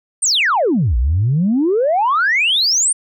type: exponential two-way sweep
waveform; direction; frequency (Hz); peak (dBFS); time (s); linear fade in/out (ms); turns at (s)
sine; down then up; 9310 to 55 to 9310; -11; 0.22-2.93; 10; 0.97
effects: tanh soft clip ceiling -8 dBFS